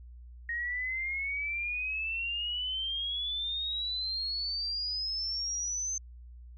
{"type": "exponential sweep", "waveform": "sine", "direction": "up", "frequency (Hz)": [1864.7, 6272], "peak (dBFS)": -31, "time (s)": [0.49, 5.98], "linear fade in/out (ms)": 2, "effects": ["added 60 Hz sine -46 dBFS peak until 6.57 s"]}